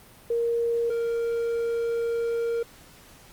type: tone pair in turn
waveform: sine / triangle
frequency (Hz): 467.5 / 465.3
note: A#4 / A#4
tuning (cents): +5 / -3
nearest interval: unison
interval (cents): 8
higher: first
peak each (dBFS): -22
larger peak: neither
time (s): 0.3-0.9 / 0.9-2.63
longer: second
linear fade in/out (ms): 5
effects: pink hiss -51 dBFS RMS until 3.32 s + Opus 32 kbps